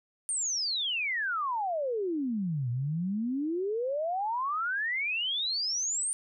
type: exponential two-way sweep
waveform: sine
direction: down then up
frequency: 9180 to 117 to 9180 Hz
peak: -28 dBFS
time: 0.29-6.13 s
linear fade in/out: 0 ms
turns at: 2.7 s
effects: none